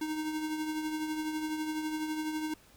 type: tone with tremolo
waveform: square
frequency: 310 Hz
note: D#4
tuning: 6 cents flat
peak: -31 dBFS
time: 0.01-2.54 s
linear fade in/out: 5 ms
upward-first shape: triangle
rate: 12 Hz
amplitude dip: 50%
effects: pink hiss -60 dBFS RMS until 2.76 s